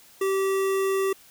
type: tone with notch filter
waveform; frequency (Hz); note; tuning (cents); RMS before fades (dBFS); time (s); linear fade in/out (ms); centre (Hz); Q
square; 387.2; G4; -21; -24; 0.21-1.13; 5; 4400; 1.5
effects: white hiss -53 dBFS RMS until 1.3 s